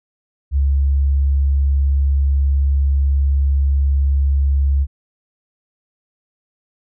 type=tone; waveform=sine; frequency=69.3 Hz; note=C#2; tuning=in tune; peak=-12 dBFS; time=0.51-4.87 s; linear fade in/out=50 ms; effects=none